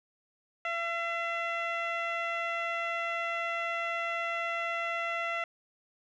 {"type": "tone with low-pass filter", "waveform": "15% pulse", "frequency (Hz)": 676, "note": "E5", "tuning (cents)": 43, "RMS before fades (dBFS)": -33, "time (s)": [0.65, 5.44], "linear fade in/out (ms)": 2, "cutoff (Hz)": 2500, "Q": 1.6, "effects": []}